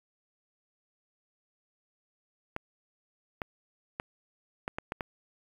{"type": "clicks", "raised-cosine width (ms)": 0.5, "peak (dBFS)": -18, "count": 7, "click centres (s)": [2.564, 3.418, 3.999, 4.679, 4.785, 4.921, 5.008], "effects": ["8-bit"]}